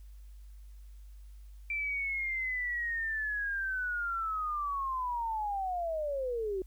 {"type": "linear sweep", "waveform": "sine", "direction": "down", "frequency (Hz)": [2349, 365.9], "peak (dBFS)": -31, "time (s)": [1.7, 6.62], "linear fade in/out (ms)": 2, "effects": ["added 50 Hz sine -47 dBFS peak until 6.66 s", "white hiss -70 dBFS RMS until 6.66 s"]}